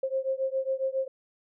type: beating tone pair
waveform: sine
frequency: 528 / 535.3 Hz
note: C5 / C5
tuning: +16 / +39 cents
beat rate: 7.3 Hz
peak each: -29 / -30 dBFS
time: 0.03-1.08 s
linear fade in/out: 5 ms
effects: none